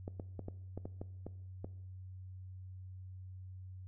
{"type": "clicks", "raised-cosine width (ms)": 2, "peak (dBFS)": -29, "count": 9, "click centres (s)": [0.079, 0.198, 0.393, 0.484, 0.776, 0.855, 1.015, 1.266, 1.645], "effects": ["noise-tail reverb RT60 0.8 s tail -18 dB re dry", "added 93 Hz sine -46 dBFS peak until 3.87 s"]}